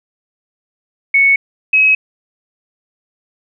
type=tone pair in turn; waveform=sine; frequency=2214 / 2554 Hz; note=C#7 / D#7; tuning=-3 / +45 cents; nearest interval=major second; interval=248 cents; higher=second; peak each=-7 dBFS; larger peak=neither; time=1.14-1.36 / 1.73-1.95 s; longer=neither; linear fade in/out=5 ms; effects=none